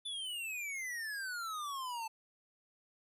square exponential sweep, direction down, 3520 to 875 Hz, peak -39 dBFS, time 0.05-2.08 s, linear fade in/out 10 ms, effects resampled to 32000 Hz

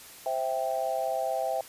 sine chord, C major, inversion none, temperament equal, 523.3 / 659.3 / 784 Hz, C5 / E5 / G5, 0 / 0 / 0 cents, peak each -33 / -30 / -31 dBFS, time 0.26-1.61 s, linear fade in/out 2 ms, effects white hiss -48 dBFS RMS until 1.68 s + resampled to 32000 Hz

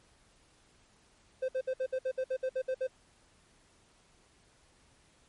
triangle tone bursts, 519 Hz, C5, 14 cents flat, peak -27 dBFS, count 12, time 1.42-2.872 s, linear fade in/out 10 ms, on 66 ms, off 60 ms, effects pink hiss -65 dBFS RMS until 5.28 s + MP3 48 kbps

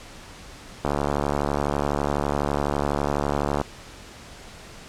click train, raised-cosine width 1 ms, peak -9 dBFS, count 200, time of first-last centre 0.85-3.614 s, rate 72 Hz, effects pink hiss -43 dBFS RMS until 4.88 s + low-pass 8000 Hz 12 dB/octave

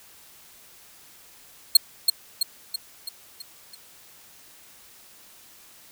sawtooth tone with echo, 4247 Hz, C8, 25 cents sharp, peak -6 dBFS, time 1.75-1.77 s, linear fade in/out 5 ms, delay 330 ms, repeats 6, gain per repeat -5 dB, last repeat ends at 3.75 s, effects white hiss -51 dBFS RMS until 5.91 s

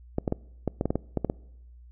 clicks, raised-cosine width 2 ms, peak -12 dBFS, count 11, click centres 0.184 / 0.278 / 0.324 / 0.677 / 0.811 / 0.856 / 0.905 / 0.956 / 1.173 / 1.247 / 1.299 s, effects noise-tail reverb RT60 0.9 s tail -24 dB re dry + added 60 Hz sine -47 dBFS peak until 1.91 s

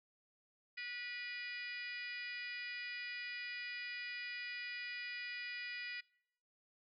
harmonic tone with a mistuned harmonic, 487.8 Hz, B4, 21 cents flat, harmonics 3 / 4 / 5 / 6 / 7 / 8 / 9 / 10, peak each -54 / -45 / -47 / -55 / -61 / -61 / -60 / -52 dBFS, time 0.77-6.01 s, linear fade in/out 10 ms, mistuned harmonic 9, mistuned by -64 cents, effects noise-tail reverb RT60 0.7 s tail -24 dB re dry

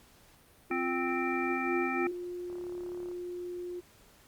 sine tone, 349.2 Hz, F4, in tune, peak -33 dBFS, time 0.7-2.12 s, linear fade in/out 10 ms
harmonic tone, 261.6 Hz, C4, in tune, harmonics 1 / 3 / 5 / 7 / 9, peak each -35 / -37 / -37 / -40 / -36 dBFS, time 0.71-2.07 s, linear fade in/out 2 ms
sine tone with pitch glide, 352.3 to 354.8 Hz, F4 to F4, +15 to +27 cents, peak -36 dBFS, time 1.49-3.81 s, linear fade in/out 20 ms, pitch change +12 cents, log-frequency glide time 1.79-2.3 s
click train, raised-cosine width 1 ms, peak -37 dBFS, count 23, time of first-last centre 2.5-3.115 s, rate 35.8 Hz
effects pink hiss -60 dBFS RMS until 4.27 s + Opus 48 kbps

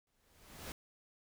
pink noise with exponential growth, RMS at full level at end -43 dBFS, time 0.07-0.72 s, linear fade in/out 1 ms, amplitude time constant 140 ms, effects none

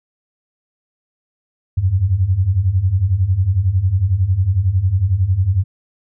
sine beating tone pair, 87 / 98 Hz, F2 / G2, -6 / 0 cents, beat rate 11 Hz, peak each -18 / -14 dBFS, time 1.77-5.64 s, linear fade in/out 10 ms, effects none

